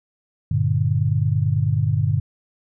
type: chord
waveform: sine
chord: G minor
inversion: none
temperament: just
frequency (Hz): 98 / 117.6 / 147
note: G2 / Bb2 / D3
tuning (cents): 0 / +16 / +2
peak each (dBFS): -21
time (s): 0.51-2.2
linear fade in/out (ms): 5
effects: none